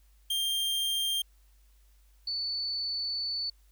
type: tone pair in turn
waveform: 45% pulse / sine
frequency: 3187 / 4481 Hz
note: G7 / C#8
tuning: +28 / +18 cents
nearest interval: tritone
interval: 590 cents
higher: second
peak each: -27 / -30 dBFS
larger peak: first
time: 0.3-1.22 / 2.27-3.5 s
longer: second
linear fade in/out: 5 ms
effects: added 50 Hz sine -58 dBFS peak until 3.71 s + white hiss -70 dBFS RMS until 3.71 s